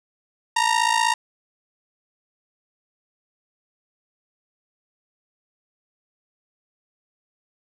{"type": "ring-modulated tone", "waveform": "sawtooth", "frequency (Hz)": 929, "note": "A#5", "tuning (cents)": -6, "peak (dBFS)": -11, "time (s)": [0.56, 1.14], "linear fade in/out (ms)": 5, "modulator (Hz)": 28, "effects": ["resampled to 22050 Hz", "7-bit"]}